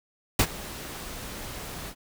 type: noise with ADSR envelope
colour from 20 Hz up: pink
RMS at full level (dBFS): -18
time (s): 0.39-1.95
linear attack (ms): 5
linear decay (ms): 65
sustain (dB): -20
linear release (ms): 66
effects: none